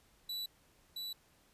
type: tone with echo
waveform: 45% pulse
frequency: 3951 Hz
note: B7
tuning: in tune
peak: -38 dBFS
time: 0.29-0.46 s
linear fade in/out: 5 ms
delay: 670 ms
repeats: 1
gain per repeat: -2 dB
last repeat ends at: 1.13 s
effects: pink hiss -68 dBFS RMS until 1.53 s + resampled to 32000 Hz